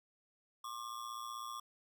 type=ring-modulated tone; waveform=square; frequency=1130 Hz; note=C#6; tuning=33 cents sharp; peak=-40 dBFS; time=0.64-1.6 s; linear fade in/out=5 ms; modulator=57.9 Hz; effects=none